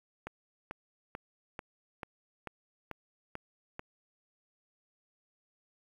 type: click train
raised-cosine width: 0.5 ms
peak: -24 dBFS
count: 9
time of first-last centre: 0.27-3.794 s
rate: 2.27 Hz
effects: 9-bit